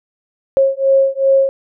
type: beating tone pair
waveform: sine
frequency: 540 / 542.6 Hz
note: C#5 / C#5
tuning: -45 / -37 cents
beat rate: 2.6 Hz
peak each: -13 dBFS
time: 0.57-1.49 s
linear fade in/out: 0 ms
effects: none